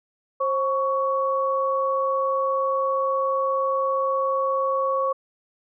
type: tone pair together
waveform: sine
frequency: 533 / 1118 Hz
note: C5 / C#6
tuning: +32 / +14 cents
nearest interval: octave + minor second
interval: 1282 cents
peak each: -23 dBFS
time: 0.4-5.13 s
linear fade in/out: 10 ms
effects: none